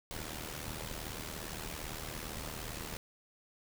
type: noise with amplitude modulation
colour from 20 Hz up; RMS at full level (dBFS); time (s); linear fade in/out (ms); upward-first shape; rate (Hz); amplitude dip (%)
pink; -39; 0.11-2.97; 0; sine; 77.5; 70
effects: none